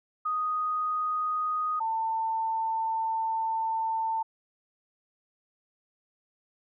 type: tone pair in turn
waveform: sine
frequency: 1244.5 / 894.7 Hz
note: D#6 / A5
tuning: 0 / +29 cents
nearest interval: tritone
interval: 571 cents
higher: first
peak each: -26 dBFS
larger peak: neither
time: 0.25-1.8 / 1.8-4.23 s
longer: second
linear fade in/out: 10 ms
effects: none